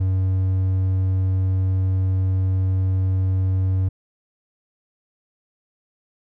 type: tone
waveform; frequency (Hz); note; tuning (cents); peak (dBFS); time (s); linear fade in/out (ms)
triangle; 94.1; F#2; +30; -15; 0-3.89; 10
effects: none